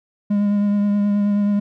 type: tone with vibrato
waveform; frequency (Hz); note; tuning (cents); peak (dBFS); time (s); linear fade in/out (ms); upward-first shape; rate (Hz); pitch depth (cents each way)
triangle; 204.4; G#3; -27; -13; 0.3-1.6; 10; triangle; 9.4; 21
effects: none